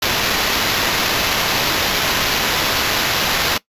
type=noise with sample-and-hold; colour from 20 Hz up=blue; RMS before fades=-18 dBFS; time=0.02-3.58 s; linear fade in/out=5 ms; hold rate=8820 Hz; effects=noise-tail reverb RT60 0.1 s tail -20 dB re dry + resampled to 32000 Hz